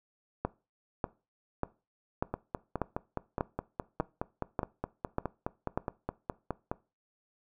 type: two click trains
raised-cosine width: 1 ms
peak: -18 / -15 dBFS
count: 22 / 10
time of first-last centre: 2.34-6.715 / 0.45-5.775 s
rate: 4.8 / 1.69 Hz
effects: noise-tail reverb RT60 0.3 s tail -20 dB re dry